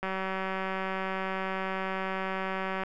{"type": "click train", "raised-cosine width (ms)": 0.5, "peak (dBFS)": -18, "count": 534, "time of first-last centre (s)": [0.03, 2.835], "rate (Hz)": 190, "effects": []}